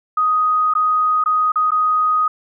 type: tone with dropouts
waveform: sine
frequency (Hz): 1249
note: D#6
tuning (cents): +6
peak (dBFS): -13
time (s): 0.17-2.28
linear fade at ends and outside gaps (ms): 5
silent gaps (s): 0.738-0.751 / 1.24-1.259 / 1.52-1.557 / 1.707-1.717
effects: none